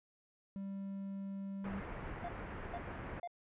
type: tone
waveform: triangle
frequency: 196 Hz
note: G3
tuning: in tune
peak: -38 dBFS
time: 0.56-1.8 s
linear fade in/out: 0 ms
type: low-pass noise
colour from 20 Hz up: pink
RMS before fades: -45 dBFS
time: 1.64-3.2 s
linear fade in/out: 5 ms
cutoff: 2100 Hz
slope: 24 dB/octave
type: tone bursts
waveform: triangle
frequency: 698.5 Hz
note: F5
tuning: in tune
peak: -38 dBFS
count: 3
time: 2.24-3.275 s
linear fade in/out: 2 ms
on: 45 ms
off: 450 ms
effects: resampled to 8000 Hz